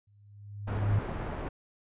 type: tone with exponential growth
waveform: sine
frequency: 102.3 Hz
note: G#2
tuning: 26 cents flat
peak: -21 dBFS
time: 0.07-0.99 s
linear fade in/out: 5 ms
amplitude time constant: 200 ms
type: low-pass noise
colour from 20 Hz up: pink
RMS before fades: -36 dBFS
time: 0.67-1.49 s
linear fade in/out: 10 ms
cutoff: 1300 Hz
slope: 12 dB/octave
effects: resampled to 8000 Hz